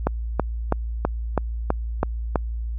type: click train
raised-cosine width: 1 ms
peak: -5 dBFS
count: 8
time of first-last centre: 0.07-2.358 s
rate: 3.06 Hz
effects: added 57 Hz sine -25 dBFS peak until 2.78 s